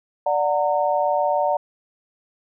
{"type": "chord", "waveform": "sine", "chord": "D augmented", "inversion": "none", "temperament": "just", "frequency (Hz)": [587.3, 734.2, 917.7], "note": ["D5", "F#5", "A#5"], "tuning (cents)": [0, -14, -27], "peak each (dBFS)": [-21, -22, -23], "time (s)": [0.26, 1.57], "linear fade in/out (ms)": 5, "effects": []}